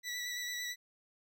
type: tone with vibrato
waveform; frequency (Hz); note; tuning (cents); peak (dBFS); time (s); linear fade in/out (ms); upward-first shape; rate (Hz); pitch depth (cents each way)
20% pulse; 1960; B6; -14; -32; 0.03-0.76; 50; square; 8.9; 14
effects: none